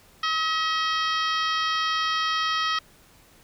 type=harmonic tone with a mistuned harmonic; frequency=638 Hz; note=D#5; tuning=43 cents sharp; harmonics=2 / 3 / 4 / 5 / 6 / 7 / 8 / 9; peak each=-25 / -30 / -36 / -30 / -36 / -36 / -36 / -40 dBFS; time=0.23-2.79 s; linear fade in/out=5 ms; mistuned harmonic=9; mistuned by=-41 cents; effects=pink hiss -55 dBFS RMS until 3.43 s